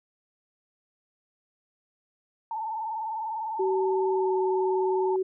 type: tone with vibrato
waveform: sine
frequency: 884 Hz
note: A5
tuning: 8 cents sharp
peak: -29 dBFS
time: 2.51-5.16 s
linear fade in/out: 2 ms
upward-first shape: sine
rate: 20 Hz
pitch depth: 77 cents each way
type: tone with pitch glide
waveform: sine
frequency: 380 to 376.1 Hz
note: F#4 to F#4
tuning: +46 to +28 cents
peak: -23 dBFS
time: 3.59-5.23 s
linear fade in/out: 10 ms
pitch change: -18 cents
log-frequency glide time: 4.11-4.33 s
effects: none